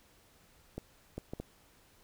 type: clicks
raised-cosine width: 2 ms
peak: -25 dBFS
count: 4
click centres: 0.78 / 1.18 / 1.335 / 1.4 s
effects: pink hiss -64 dBFS RMS until 2.03 s